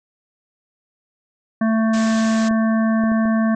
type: harmonic tone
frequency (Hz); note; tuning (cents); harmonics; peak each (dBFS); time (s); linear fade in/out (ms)
222.3; A3; +18; 1 / 3 / 5 / 7 / 8; -15 / -25 / -29 / -32 / -33; 1.61-3.55; 5
type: low-pass noise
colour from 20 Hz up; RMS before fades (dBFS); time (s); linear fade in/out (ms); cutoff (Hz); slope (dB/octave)
white; -33; 1.93-2.49; 10; 7800; 96
type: clicks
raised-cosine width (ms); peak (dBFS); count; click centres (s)
2; -20; 4; 2.511 / 3.038 / 3.118 / 3.255
effects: none